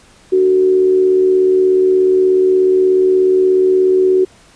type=tone with amplitude modulation; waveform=sine; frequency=373.3 Hz; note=F#4; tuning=15 cents sharp; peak=-6 dBFS; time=0.32-4.25 s; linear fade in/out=10 ms; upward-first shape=sine; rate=76.7 Hz; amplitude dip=45%; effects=pink hiss -46 dBFS RMS until 4.55 s + resampled to 22050 Hz